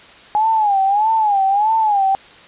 sine tone with vibrato, 830.6 Hz, G#5, in tune, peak -12 dBFS, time 0.35-2.15 s, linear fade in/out 0 ms, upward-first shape sine, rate 1.6 Hz, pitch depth 130 cents each way, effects white hiss -42 dBFS RMS until 2.47 s + resampled to 8000 Hz

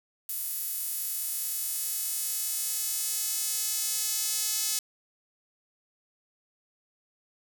sawtooth tone with high-pass filter sweep, 429.6 Hz, A4, 41 cents flat, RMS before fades -31 dBFS, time 0.29-4.79 s, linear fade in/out 2 ms, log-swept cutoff 12000 to 6300 Hz, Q 1, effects 9-bit

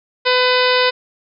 harmonic tone with a mistuned harmonic, 502 Hz, B4, 28 cents sharp, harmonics 1 / 2 / 3 / 4 / 5 / 6 / 7 / 8 / 9 / 10, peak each -16 / -19 / -21 / -22 / -23 / -24 / -24 / -25 / -26 / -26 dBFS, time 0.25-0.91 s, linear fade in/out 20 ms, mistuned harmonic 7, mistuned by +55 cents, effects none

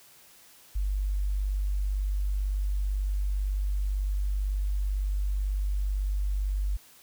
sine tone, 49 Hz, G1, in tune, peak -25 dBFS, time 0.75-6.77 s, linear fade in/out 10 ms, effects white hiss -55 dBFS RMS until 7.02 s

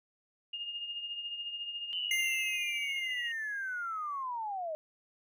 sine tone with tremolo, 2834 Hz, F7, 25 cents sharp, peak -34 dBFS, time 0.53-3.32 s, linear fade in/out 5 ms, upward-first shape triangle, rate 14 Hz, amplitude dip 60%
sine linear sweep, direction down, 3042 to 605 Hz, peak -34 dBFS, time 1.93-4.75 s, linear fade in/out 0 ms
square tone with exponential decay, 2093 Hz, C7, in tune, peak -29 dBFS, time 2.11-4.23 s, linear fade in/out 2 ms, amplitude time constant 460 ms
effects none

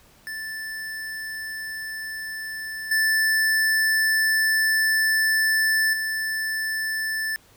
square tone with level steps, 1760 Hz, A6, in tune, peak -31 / -19 / -25 dBFS, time 0.27-7.36 s, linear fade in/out 0 ms, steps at 2.91 / 5.93 s, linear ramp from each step 5 ms, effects pink hiss -55 dBFS RMS until 7.56 s

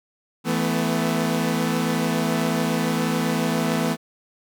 sawtooth chord, E suspended fourth, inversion none, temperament equal with one note detuned, 164.81 / 220 / 250.8 Hz, E3 / A3 / B3, 0 / 0 / +27 cents, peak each -21 dBFS, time 0.44-3.97 s, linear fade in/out 50 ms, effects none

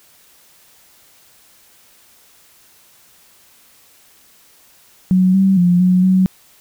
sine tone with pitch steps, 185 / 192.4 / 176.7 / 182.6 / 186.9 Hz, F#3 / G3 / F3 / F#3 / F#3, 0 / -32 / +21 / -23 / +18 cents, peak -9 dBFS, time 5.11-6.26 s, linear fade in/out 0 ms, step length 230 ms, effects white hiss -50 dBFS RMS until 6.6 s

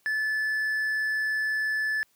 triangle tone, 1737 Hz, A6, 23 cents flat, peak -23 dBFS, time 0.06-2.03 s, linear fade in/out 0 ms, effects white hiss -67 dBFS RMS until 2.15 s + high-pass 60 Hz 12 dB/octave

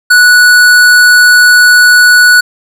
sine tone with hard clipping, 1474 Hz, F#6, 7 cents flat, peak -3 dBFS, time 0.1-2.41 s, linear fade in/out 10 ms, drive 15 dB, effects none

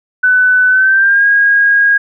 sine tone with pitch glide, 1500 to 1635.8 Hz, F#6 to G#6, +23 to -27 cents, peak -6 dBFS, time 0.23-1.98 s, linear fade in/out 10 ms, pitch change +150 cents, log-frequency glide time 0.68-1.26 s, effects none

